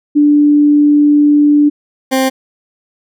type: tone pair in turn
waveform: sine / 20% pulse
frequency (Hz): 293.7 / 263.4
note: D4 / C4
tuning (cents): 0 / +12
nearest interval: major second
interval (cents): 188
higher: first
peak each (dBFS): -5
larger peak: neither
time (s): 0.15-1.7 / 2.11-2.3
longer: first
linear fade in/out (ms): 20
effects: none